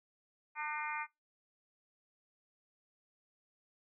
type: harmonic tone with a mistuned harmonic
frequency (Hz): 301.2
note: D4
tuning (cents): +44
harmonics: 3 / 4 / 5 / 6 / 7 / 8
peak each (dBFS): -40 / -44 / -45 / -48 / -44 / -44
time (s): 0.55-1.07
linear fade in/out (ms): 50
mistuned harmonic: 6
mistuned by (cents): +24
effects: noise-tail reverb RT60 0.2 s tail -21 dB re dry